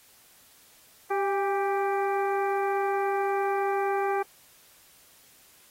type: harmonic tone with a mistuned harmonic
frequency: 392 Hz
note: G4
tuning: in tune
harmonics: 1 / 2 / 3 / 4 / 5 / 6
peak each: -27 / -28 / -34 / -37 / -42 / -42 dBFS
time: 1.1-4.23 s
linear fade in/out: 10 ms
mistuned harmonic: 2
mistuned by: +41 cents
effects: white hiss -57 dBFS RMS until 5.7 s + AAC 48 kbps